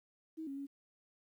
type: tone with pitch steps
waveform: sine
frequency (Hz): 319 / 275 / 279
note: D#4 / C#4 / C#4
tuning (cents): +43 / -14 / +11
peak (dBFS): -40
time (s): 0.37-0.67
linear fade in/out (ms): 20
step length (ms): 100
effects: 12-bit